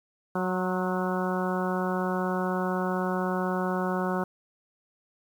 harmonic tone with a mistuned harmonic, 184.1 Hz, F#3, 8 cents flat, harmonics 1 / 2 / 3 / 4 / 5 / 6 / 7 / 8, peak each -29 / -32 / -34 / -35 / -36 / -37 / -37 / -38 dBFS, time 0.35-4.24 s, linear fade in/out 5 ms, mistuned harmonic 6, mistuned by -31 cents, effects 9-bit

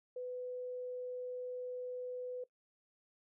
sine tone, 499.4 Hz, B4, 19 cents sharp, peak -39 dBFS, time 0.16-2.44 s, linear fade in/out 5 ms, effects noise-tail reverb RT60 0.1 s tail -19 dB re dry

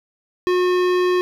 sine tone with hard clipping, 361.8 Hz, F#4, 39 cents flat, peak -17 dBFS, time 0.47-1.21 s, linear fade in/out 0 ms, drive 17 dB, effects none

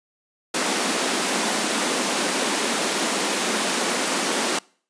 pink high-pass noise, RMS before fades -23 dBFS, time 0.54-4.59 s, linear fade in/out 5 ms, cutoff 200 Hz, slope 48 dB/octave, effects noise-tail reverb RT60 0.5 s tail -26 dB re dry + resampled to 22050 Hz

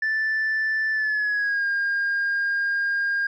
sine tone with pitch glide, 1760 to 1613.9 Hz, A6 to G6, 0 to +50 cents, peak -19 dBFS, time 0.02-3.27 s, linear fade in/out 5 ms, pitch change -150 cents, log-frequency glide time 0.92-1.66 s, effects tanh soft clip ceiling -19 dBFS

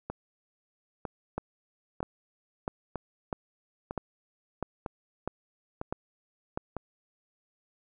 two click trains, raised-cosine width 1 ms, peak -17 / -20 dBFS, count 9 / 8, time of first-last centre 1.38-6.575 / 0.1-6.767 s, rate 1.54 / 1.05 Hz, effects none

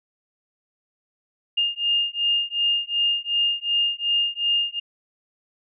sine beating tone pair, 2822 / 2824.7 Hz, F7 / F7, +17 / +19 cents, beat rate 2.7 Hz, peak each -23 dBFS, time 1.57-4.8 s, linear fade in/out 10 ms, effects none

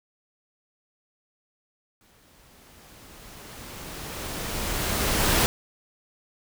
pink noise with exponential growth, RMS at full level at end -20 dBFS, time 2.01-5.46 s, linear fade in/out 0 ms, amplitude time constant 750 ms, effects none

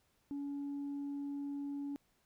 sine tone, 283.2 Hz, C#4, 37 cents sharp, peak -36 dBFS, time 0.31-1.96 s, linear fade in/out 0 ms, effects tanh soft clip ceiling -36 dBFS + pink hiss -75 dBFS RMS until 2.25 s

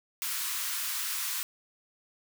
white high-pass noise, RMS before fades -33 dBFS, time 0.22-1.43 s, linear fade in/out 0 ms, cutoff 990 Hz, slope 48 dB/octave, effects none

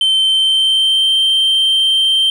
sine tone with pitch glide, 3100 to 3136 Hz, G7 to G7, -20 to 0 cents, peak -7 dBFS, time 0.01-2.3 s, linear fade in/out 2 ms, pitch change +20 cents, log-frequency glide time 0.15-1.17 s, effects tanh soft clip ceiling -9 dBFS + 8-bit

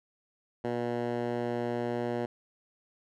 10% pulse tone with band-pass filter, 119.9 Hz, A#2, 49 cents sharp, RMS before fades -32 dBFS, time 0.64-2.26 s, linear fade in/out 5 ms, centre 430 Hz, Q 0.56, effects none

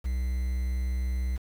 triangle tone with quantisation, 62.9 Hz, B1, 32 cents sharp, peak -24 dBFS, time 0.04-1.38 s, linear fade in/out 20 ms, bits 8, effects none

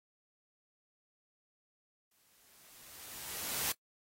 white noise with exponential growth, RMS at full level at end -33 dBFS, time 2.11-3.72 s, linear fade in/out 5 ms, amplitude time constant 350 ms, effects noise-tail reverb RT60 0.1 s tail -24 dB re dry + AAC 48 kbps

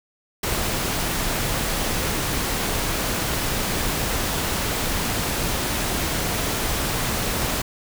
pink noise, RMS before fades -24 dBFS, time 0.43-7.62 s, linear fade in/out 5 ms, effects none

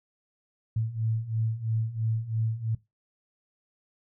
sine beating tone pair, 110 / 113 Hz, A2 / A2, 0 / +47 cents, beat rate 3 Hz, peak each -31 / -28 dBFS, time 0.76-2.75 s, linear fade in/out 5 ms, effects noise-tail reverb RT60 0.2 s tail -19 dB re dry

